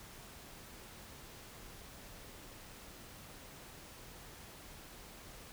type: silence
effects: pink hiss -53 dBFS RMS until 5.52 s